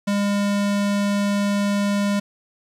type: tone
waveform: square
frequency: 202.4 Hz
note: G#3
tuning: 44 cents flat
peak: -19 dBFS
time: 0.07-2.2 s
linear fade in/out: 10 ms
effects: low-pass 10000 Hz 12 dB/octave + 8-bit